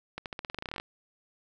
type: accelerating click train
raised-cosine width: 0.3 ms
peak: -20 dBFS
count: 16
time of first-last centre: 0.18-0.799 s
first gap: 78 ms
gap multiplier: 0.9
effects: none